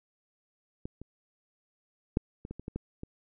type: clicks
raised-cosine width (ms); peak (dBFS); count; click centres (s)
3; -24 / -30 / -12 / -27 / -26 / -28 / -24 / -21 / -26; 9; 0.855 / 1.016 / 2.171 / 2.451 / 2.51 / 2.596 / 2.681 / 2.76 / 3.034
effects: none